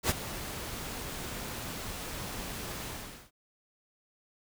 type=noise with ADSR envelope; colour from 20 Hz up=pink; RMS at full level=-25 dBFS; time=0.03-3.31 s; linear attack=67 ms; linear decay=27 ms; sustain=-14 dB; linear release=440 ms; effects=none